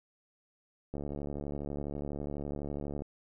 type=click train; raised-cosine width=2 ms; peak=-25 dBFS; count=151; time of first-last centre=0.94-3.02 s; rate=72.1 Hz; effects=none